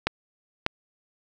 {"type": "clicks", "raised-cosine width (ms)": 0.3, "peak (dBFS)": -6, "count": 2, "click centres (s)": [0.07, 0.664], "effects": []}